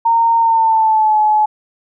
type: tone with pitch glide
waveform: sine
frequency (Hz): 920 to 853.4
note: A#5 to G#5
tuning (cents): -23 to +47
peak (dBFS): -9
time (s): 0.05-1.46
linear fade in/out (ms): 10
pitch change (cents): -130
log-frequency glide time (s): 0.38-1.19
effects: none